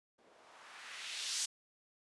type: noise with low-pass filter sweep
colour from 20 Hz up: violet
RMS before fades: -44 dBFS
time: 0.18-1.46 s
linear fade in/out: 10 ms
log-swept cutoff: 420 to 6300 Hz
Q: 1.3
effects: resampled to 24000 Hz